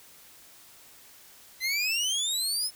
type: exponential sweep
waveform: 25% pulse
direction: up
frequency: 2014 to 5274 Hz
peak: -22 dBFS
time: 1.6-2.71 s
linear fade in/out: 50 ms
effects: white hiss -53 dBFS RMS until 2.75 s